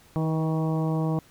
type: harmonic tone with a mistuned harmonic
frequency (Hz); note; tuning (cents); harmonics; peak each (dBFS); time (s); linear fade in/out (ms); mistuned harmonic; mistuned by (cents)
158.8; D#3; +36; 1 / 2 / 3 / 4 / 5 / 6 / 7; -24 / -30 / -34 / -36 / -38 / -40 / -41; 0.16-1.19; 0; 3; +20
effects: pink hiss -56 dBFS RMS until 1.3 s